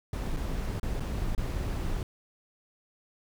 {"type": "noise with dropouts", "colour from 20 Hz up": "brown", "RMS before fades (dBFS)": -31, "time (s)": [0.13, 2.03], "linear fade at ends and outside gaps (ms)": 2, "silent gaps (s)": [[0.365, 0.369], [0.798, 0.83], [0.998, 1.004], [1.35, 1.378]], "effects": []}